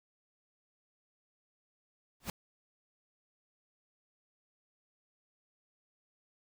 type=noise with exponential growth; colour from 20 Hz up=pink; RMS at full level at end=-33 dBFS; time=2.2-2.3 s; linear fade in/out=2 ms; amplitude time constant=20 ms; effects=none